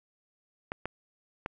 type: clicks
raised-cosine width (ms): 0.5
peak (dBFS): -18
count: 3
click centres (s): 0.719 / 0.856 / 1.461
effects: none

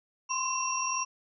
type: tone cluster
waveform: sine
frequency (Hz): 1033 / 1074 / 2706 / 5660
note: C6 / C6 / E7 / F8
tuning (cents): -22 / +45 / +45 / +22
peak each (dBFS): -32 / -38 / -36 / -32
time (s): 0.29-1.05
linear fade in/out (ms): 20
effects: none

